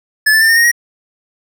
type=tone with pitch steps; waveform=square; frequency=1727 / 1759.2 / 1792 / 1825.5 / 1859.5 / 1894.2 Hz; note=A6 / A6 / A6 / A#6 / A#6 / A#6; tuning=-33 / -1 / +31 / -37 / -5 / +27 cents; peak=-8 dBFS; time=0.26-0.716 s; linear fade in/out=10 ms; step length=76 ms; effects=none